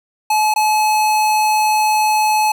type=tone with dropouts; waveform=square; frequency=857 Hz; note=A5; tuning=46 cents flat; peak=-13 dBFS; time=0.3-2.52 s; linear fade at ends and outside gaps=5 ms; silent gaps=0.54-0.56 s; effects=none